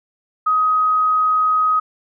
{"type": "tone", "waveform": "sine", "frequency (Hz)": 1259, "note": "D#6", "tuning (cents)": 20, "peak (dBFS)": -13, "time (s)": [0.46, 1.8], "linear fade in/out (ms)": 10, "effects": []}